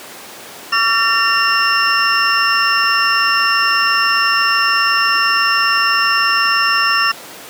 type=tone cluster; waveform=sine; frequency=1138 / 1364 / 1810 / 2768 / 5340 Hz; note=C#6 / F6 / A6 / F7 / E8; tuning=+45 / -41 / +48 / -16 / +22 cents; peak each=-18 dBFS; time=0.72-7.12 s; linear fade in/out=10 ms; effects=pink hiss -33 dBFS RMS until 7.49 s + high-pass 300 Hz 12 dB/octave